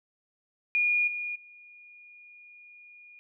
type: tone with level steps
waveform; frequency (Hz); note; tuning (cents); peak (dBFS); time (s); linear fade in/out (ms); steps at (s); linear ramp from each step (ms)
sine; 2435; D#7; -38; -22 / -31 / -49; 0.75-3.19; 0; 1.07 / 1.35; 10
effects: none